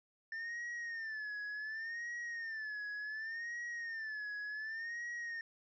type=tone with vibrato; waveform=triangle; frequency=1786 Hz; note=A6; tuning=25 cents sharp; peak=-38 dBFS; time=0.32-5.41 s; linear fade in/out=2 ms; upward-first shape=sine; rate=0.68 Hz; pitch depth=110 cents each way; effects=resampled to 16000 Hz + 13-bit